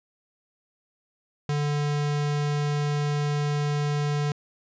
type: tone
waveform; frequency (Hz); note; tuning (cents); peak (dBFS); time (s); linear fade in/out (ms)
square; 146.6; D3; -3; -24; 1.49-4.32; 2
effects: resampled to 16000 Hz